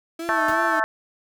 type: tone with vibrato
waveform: 35% pulse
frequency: 324.1 Hz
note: E4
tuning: 29 cents flat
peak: -27 dBFS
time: 0.19-0.8 s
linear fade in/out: 5 ms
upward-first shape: sine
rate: 2.8 Hz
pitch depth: 84 cents each way
type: harmonic tone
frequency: 220 Hz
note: A3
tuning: in tune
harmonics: 3 / 4 / 5 / 6 / 7 / 8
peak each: -26 / -26 / -26 / -26 / -26 / -26 dBFS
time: 0.29-0.84 s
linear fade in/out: 0 ms
type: noise with exponential decay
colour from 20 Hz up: pink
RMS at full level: -31 dBFS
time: 0.48-0.63 s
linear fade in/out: 5 ms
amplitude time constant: 31 ms
effects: none